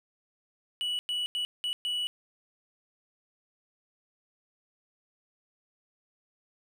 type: tone bursts at uneven times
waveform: triangle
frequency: 2945 Hz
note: F#7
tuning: 9 cents flat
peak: -27 dBFS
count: 5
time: 0.81-0.99 / 1.09-1.26 / 1.35-1.45 / 1.64-1.73 / 1.85-2.07 s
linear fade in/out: 0 ms
effects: none